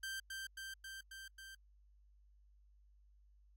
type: tone with echo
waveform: sawtooth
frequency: 1568 Hz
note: G6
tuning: in tune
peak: -38 dBFS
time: 0.03-0.2 s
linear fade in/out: 5 ms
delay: 270 ms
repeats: 5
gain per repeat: -2 dB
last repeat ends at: 1.55 s
effects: added 50 Hz sine -64 dBFS peak until 3.56 s + AAC 64 kbps